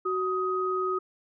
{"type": "tone pair together", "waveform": "sine", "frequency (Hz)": [373.1, 1255], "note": ["F#4", "D#6"], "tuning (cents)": [14, 15], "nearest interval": "octave + major sixth", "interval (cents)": 2101, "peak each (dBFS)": -28, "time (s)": [0.05, 0.99], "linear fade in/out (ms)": 10, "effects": []}